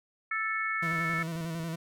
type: harmonic tone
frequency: 440 Hz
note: A4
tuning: in tune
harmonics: 3 / 4 / 5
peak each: -33 / -33 / -33 dBFS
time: 0.31-1.23 s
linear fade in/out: 5 ms
type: tone with vibrato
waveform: 40% pulse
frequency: 164.81 Hz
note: E3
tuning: in tune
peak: -32 dBFS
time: 0.82-1.76 s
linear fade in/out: 10 ms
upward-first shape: square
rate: 11 Hz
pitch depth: 37 cents each way
type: clicks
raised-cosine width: 3 ms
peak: -38 dBFS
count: 11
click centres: 0.932 / 0.988 / 1.097 / 1.135 / 1.19 / 1.356 / 1.408 / 1.447 / 1.551 / 1.604 / 1.638 s
effects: none